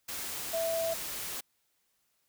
sine tone in noise, 659.3 Hz, E5, in tune, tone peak -29 dBFS, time 0.53-0.94 s, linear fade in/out 10 ms, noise white, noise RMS -38 dBFS, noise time 0.08-1.41 s, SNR +6 dB, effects white hiss -75 dBFS RMS until 2.28 s

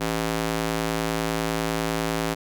square tone with high-pass filter, 55 Hz, A1, in tune, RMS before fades -26 dBFS, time 0-2.35 s, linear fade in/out 20 ms, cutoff 200 Hz, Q 0.59, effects none

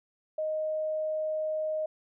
sine tone, 622.3 Hz, D#5, in tune, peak -28 dBFS, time 0.38-1.86 s, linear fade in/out 5 ms, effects none

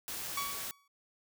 white noise, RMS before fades -40 dBFS, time 0.08-0.71 s, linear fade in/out 0 ms
sawtooth tone with exponential decay, 1129 Hz, C#6, 31 cents sharp, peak -28 dBFS, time 0.37-0.88 s, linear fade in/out 5 ms, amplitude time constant 110 ms
effects none

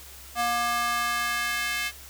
square tone with high-pass filter sweep, 237.7 Hz, A#3, 34 cents sharp, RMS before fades -27 dBFS, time 0.35-1.92 s, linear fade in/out 50 ms, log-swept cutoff 830 to 2100 Hz, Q 1.9, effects added 67 Hz sine -49 dBFS peak until 2.09 s + white hiss -46 dBFS RMS until 2.09 s

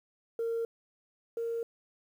sine tone pair in turn, 460 / 462.7 Hz, A#4 / A#4, -23 / -13 cents, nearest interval unison, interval 10 cents, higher second, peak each -28 / -30 dBFS, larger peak first, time 0.39-0.65 / 1.37-1.63 s, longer neither, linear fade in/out 2 ms, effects tanh soft clip ceiling -27 dBFS + 10-bit

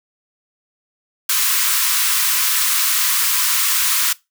white high-pass noise, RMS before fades -17 dBFS, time 1.29-4.13 s, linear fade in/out 5 ms, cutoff 970 Hz, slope 96 dB/octave, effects noise-tail reverb RT60 0.2 s tail -20 dB re dry

